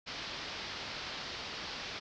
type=low-pass noise; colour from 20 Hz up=white; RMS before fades=-42 dBFS; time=0.06-2 s; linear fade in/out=20 ms; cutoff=5200 Hz; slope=48 dB/octave; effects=none